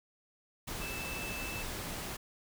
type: tone in noise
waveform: sine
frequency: 2637 Hz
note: E7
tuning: in tune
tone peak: -41 dBFS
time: 0.81-1.63 s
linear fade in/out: 10 ms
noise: pink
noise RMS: -40 dBFS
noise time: 0.67-2.17 s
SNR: -4 dB
effects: none